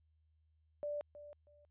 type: tone with echo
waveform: sine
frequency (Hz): 587.3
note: D5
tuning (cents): 0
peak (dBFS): -37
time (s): 0.83-1.01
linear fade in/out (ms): 0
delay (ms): 320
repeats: 2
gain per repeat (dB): -13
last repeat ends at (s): 1.65
effects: added 78 Hz sine -70 dBFS peak until 1.7 s + resampled to 8000 Hz